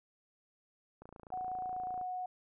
click train, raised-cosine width 1 ms, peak -37 dBFS, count 29, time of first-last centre 1.02-2.013 s, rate 28.2 Hz
sine tone with pitch glide, 740 to 733.6 Hz, F#5 to F#5, 0 to -15 cents, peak -36 dBFS, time 1.32-2.26 s, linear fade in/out 5 ms, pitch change -15 cents, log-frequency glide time 1.59-2.05 s
effects none

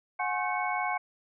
sine tone cluster, 730 / 835 / 1077 / 1535 / 2213 Hz, F#5 / G#5 / C6 / G6 / C#7, -24 / +9 / +50 / -37 / -3 cents, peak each -32 / -34 / -34 / -38 / -34 dBFS, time 0.19-0.98 s, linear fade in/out 10 ms, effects none

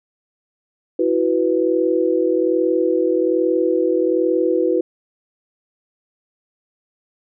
sine chord, E suspended second, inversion none, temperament just, 329.6 / 370.8 / 494.4 Hz, E4 / F#4 / B4, 0 / +4 / +2 cents, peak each -19 dBFS, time 0.99-4.81 s, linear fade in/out 5 ms, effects none

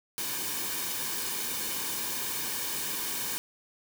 white noise with comb filter, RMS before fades -33 dBFS, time 0.18-3.38 s, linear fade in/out 0 ms, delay 1.5 ms, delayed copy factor -0.6, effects none

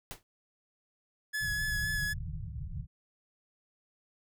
pink noise with exponential decay, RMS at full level -37 dBFS, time 0.11-0.23 s, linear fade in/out 0 ms, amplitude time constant 24 ms
45% pulse tone with vibrato, 1701 Hz, G#6, 41 cents sharp, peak -31 dBFS, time 1.33-2.14 s, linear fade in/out 20 ms, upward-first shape sine, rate 3.9 Hz, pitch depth 19 cents each way
pink low-pass noise, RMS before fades -38 dBFS, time 1.4-2.87 s, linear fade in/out 50 ms, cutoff 170 Hz, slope 96 dB/octave
effects none

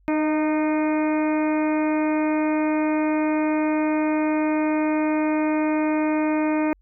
harmonic tone with a mistuned harmonic, 306.8 Hz, D#4, 24 cents flat, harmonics 1 / 2 / 3 / 4 / 5 / 6 / 7 / 8, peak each -20 / -27 / -30 / -36 / -38 / -40 / -37 / -37 dBFS, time 0.08-6.73 s, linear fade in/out 0 ms, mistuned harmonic 2, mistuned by +20 cents, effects added 47 Hz sine -55 dBFS peak until 6.81 s

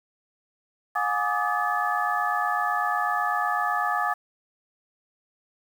sine tone cluster, 719 / 827 / 1169 / 1249 / 1725 Hz, F#5 / G#5 / D6 / D#6 / A6, -50 / -8 / -8 / +6 / -35 cents, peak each -29 dBFS, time 0.95-4.14 s, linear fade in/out 10 ms, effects 8-bit

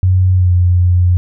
sine tone with pitch glide, 92.5 to 89.25 Hz, F#2 to F2, 0 to +38 cents, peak -7 dBFS, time 0.03-1.17 s, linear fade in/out 0 ms, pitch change -62 cents, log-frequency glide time 0.34-0.52 s, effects none

